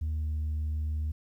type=tone with pitch glide; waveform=sine; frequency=77.78 to 76.71 Hz; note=D#2 to D#2; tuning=0 to -24 cents; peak=-26 dBFS; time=0.01-1.12 s; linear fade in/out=10 ms; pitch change=-24 cents; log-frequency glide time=0.11-0.29 s; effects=tanh soft clip ceiling -27 dBFS + 11-bit

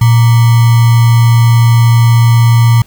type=tone with sample-and-hold; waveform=sine; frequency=116.54 Hz; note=A#2; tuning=in tune; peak=-3 dBFS; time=0.01-2.82 s; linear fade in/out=5 ms; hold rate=1050 Hz; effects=pink hiss -46 dBFS RMS until 2.86 s

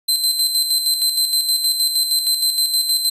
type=tone with tremolo; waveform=sawtooth; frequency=4088 Hz; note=C8; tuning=41 cents flat; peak=-11 dBFS; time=0.08-3.1 s; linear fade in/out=10 ms; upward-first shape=square; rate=6.4 Hz; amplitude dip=50%; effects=resampled to 32000 Hz

